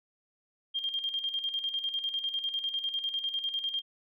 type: tone with tremolo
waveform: sine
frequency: 3204 Hz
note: G7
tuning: 37 cents sharp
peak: -28 dBFS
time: 0.74-3.82 s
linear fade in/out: 20 ms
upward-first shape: square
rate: 10 Hz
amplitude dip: 60%
effects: none